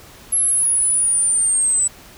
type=linear sweep; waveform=sine; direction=down; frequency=11175 to 7902 Hz; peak=-14 dBFS; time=0.32-1.88 s; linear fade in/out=10 ms; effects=pink hiss -43 dBFS RMS until 2.17 s